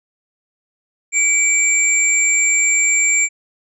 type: tone pair together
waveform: sine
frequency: 2304 / 7324 Hz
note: D7 / A#8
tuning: -34 / -32 cents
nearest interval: octave + minor sixth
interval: 2002 cents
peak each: -15 dBFS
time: 1.12-3.29 s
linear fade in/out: 50 ms
effects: none